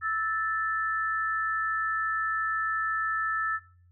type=tone pair together; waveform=sine; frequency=1314.2 / 1760 Hz; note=E6 / A6; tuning=-6 / 0 cents; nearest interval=perfect fourth; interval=506 cents; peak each=-28 / -29 dBFS; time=0.01-3.6 s; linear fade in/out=50 ms; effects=noise-tail reverb RT60 0.5 s tail -21 dB re dry + added 88 Hz sine -56 dBFS peak until 3.91 s